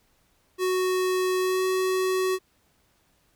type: tone with pitch glide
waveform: square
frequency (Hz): 370 to 373.9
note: F#4 to F#4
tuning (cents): 0 to +18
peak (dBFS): -23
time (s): 0.58-2.39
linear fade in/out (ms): 50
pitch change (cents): +18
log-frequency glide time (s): 1.4-1.63
effects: pink hiss -66 dBFS RMS until 3.35 s

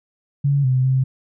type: tone with pitch steps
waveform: sine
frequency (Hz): 141.1 / 128.8 / 131.4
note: C#3 / C3 / C3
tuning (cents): +31 / -27 / +8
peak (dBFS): -14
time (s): 0.44-1.04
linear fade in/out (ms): 10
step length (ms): 200
effects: none

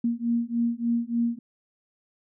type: beating tone pair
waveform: sine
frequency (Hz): 233.1 / 236.5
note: A#3 / A#3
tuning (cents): 0 / +25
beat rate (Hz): 3.4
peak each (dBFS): -26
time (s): 0.04-1.39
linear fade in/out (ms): 5
effects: none

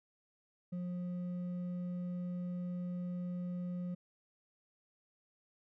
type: tone with hard clipping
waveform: sine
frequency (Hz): 178.2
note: F3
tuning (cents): +35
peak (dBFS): -38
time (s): 0.72-3.95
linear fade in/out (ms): 10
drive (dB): 4
effects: none

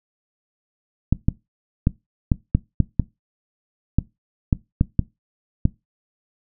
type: clicks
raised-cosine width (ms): 5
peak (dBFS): -3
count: 12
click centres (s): 1.126 / 1.285 / 1.871 / 2.318 / 2.55 / 2.803 / 2.997 / 3.986 / 4.528 / 4.811 / 4.993 / 5.654
effects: noise-tail reverb RT60 0.2 s tail -20 dB re dry

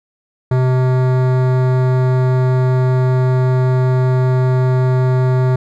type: tone with hard clipping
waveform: sine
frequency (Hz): 128.2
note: C3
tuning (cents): -35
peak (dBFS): -13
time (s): 0.51-5.56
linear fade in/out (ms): 5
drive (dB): 17
effects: none

